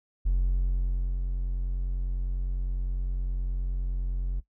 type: tone with ADSR envelope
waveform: triangle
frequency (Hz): 44.92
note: F1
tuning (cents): +50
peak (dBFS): -18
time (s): 0.25-4.41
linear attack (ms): 18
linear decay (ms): 920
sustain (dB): -6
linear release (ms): 22
effects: noise-tail reverb RT60 0.1 s tail -17 dB re dry + tanh soft clip ceiling -16 dBFS